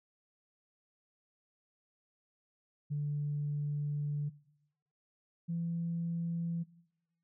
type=tone pair in turn; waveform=sine; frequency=146.4 / 168.42 Hz; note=D3 / E3; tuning=-5 / +37 cents; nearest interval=major second; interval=242 cents; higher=second; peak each=-31 / -32 dBFS; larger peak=first; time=2.9-4.3 / 5.48-6.64 s; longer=first; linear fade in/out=20 ms; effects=noise-tail reverb RT60 0.9 s tail -21 dB re dry + tanh soft clip ceiling -27 dBFS